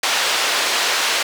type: band-pass noise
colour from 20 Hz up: white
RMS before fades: -19 dBFS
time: 0.03-1.23 s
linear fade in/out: 5 ms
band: 510 to 4400 Hz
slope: 12 dB/octave
effects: none